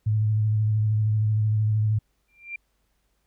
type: tone with vibrato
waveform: sine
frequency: 107.6 Hz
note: A2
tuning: 38 cents flat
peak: -19 dBFS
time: 0.06-1.99 s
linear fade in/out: 10 ms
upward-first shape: sine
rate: 13 Hz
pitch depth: 26 cents each way
type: tone with exponential growth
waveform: sine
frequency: 2373 Hz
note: D7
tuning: 17 cents sharp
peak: -28 dBFS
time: 2.28-2.56 s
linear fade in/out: 5 ms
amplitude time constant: 59 ms
effects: added 50 Hz sine -70 dBFS peak until 3.26 s + pink hiss -73 dBFS RMS until 3.26 s